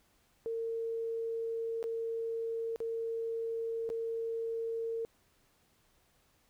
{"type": "tone with dropouts", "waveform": "sine", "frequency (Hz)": 456, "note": "A#4", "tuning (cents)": -38, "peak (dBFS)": -33, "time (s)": [0.46, 5.05], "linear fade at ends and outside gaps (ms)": 0, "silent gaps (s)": [[1.828, 1.84], [2.76, 2.803], [3.891, 3.901]], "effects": ["pink hiss -70 dBFS RMS until 6.49 s"]}